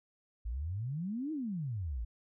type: exponential two-way sweep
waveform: sine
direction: up then down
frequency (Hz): 51.91 to 323.6 to 51.91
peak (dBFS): -34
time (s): 0.45-2.05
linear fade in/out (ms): 10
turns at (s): 1.32
effects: none